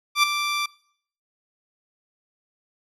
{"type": "tone with ADSR envelope", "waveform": "15% pulse", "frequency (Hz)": 1174.7, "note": "D6", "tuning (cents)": 0, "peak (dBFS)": -7, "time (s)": [0.15, 0.66], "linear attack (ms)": 83, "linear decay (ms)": 7, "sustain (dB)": -10, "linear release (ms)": 5, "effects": ["noise-tail reverb RT60 0.6 s tail -22 dB re dry", "low-pass 10000 Hz 12 dB/octave"]}